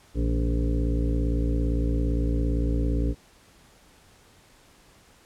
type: harmonic tone with a mistuned harmonic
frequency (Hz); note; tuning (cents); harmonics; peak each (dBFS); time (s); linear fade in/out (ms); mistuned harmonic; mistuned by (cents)
57.6; A#1; -20; 1 / 2 / 3 / 4 / 5 / 7 / 8 / 9; -23 / -31 / -35 / -37 / -30 / -37 / -39 / -41; 0.14-3.15; 50; 3; -71
effects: pink hiss -56 dBFS RMS until 5.25 s + low-pass 11000 Hz 12 dB/octave